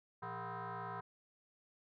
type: tone with frequency modulation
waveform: sine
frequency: 115.6 Hz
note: A#2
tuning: 14 cents flat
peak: -40 dBFS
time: 0.22-1.01 s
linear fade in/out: 10 ms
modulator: 288 Hz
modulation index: 4.6
effects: tanh soft clip ceiling -37 dBFS